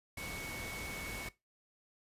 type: tone in noise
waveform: sine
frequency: 2217 Hz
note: C#7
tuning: in tune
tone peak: -44 dBFS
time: 0.17-1.29 s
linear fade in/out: 5 ms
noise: pink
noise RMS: -44 dBFS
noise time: 0.17-1.29 s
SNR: -3 dB
effects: noise-tail reverb RT60 0.2 s tail -18 dB re dry + resampled to 32000 Hz